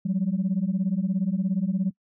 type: beating tone pair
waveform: sine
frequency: 180 / 197 Hz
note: F#3 / G3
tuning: -47 / +9 cents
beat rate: 17 Hz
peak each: -24 / -24 dBFS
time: 0.05-1.91 s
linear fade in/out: 10 ms
effects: noise-tail reverb RT60 0.1 s tail -25 dB re dry + tanh soft clip ceiling -17 dBFS